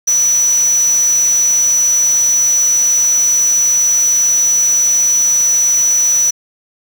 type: tone in noise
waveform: sine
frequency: 5920 Hz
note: F#8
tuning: in tune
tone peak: -9 dBFS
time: 0.07-6.31 s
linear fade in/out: 10 ms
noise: white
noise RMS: -27 dBFS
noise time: 0.07-6.31 s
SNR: +15 dB
effects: none